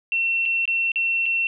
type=tone with dropouts; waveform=sine; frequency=2710 Hz; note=E7; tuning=47 cents sharp; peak=-19 dBFS; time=0.12-1.47 s; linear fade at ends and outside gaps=1 ms; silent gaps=0.455-0.459 / 0.655-0.677 / 0.918-0.958 / 1.258-1.262 s; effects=none